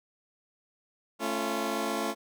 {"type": "chord", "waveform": "15% pulse", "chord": "A augmented", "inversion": "none", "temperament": "just", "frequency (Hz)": [220, 275, 343.8], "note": ["A3", "C#4", "E#4"], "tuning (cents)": [0, -14, -27], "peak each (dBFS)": [-27, -28, -27], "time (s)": [1.19, 2.15], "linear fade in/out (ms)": 50, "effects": []}